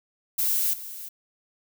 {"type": "noise with echo", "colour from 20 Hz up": "violet", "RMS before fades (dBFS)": -24, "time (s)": [0.38, 0.74], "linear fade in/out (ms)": 10, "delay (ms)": 350, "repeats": 1, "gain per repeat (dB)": -14, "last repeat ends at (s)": 1.09, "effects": []}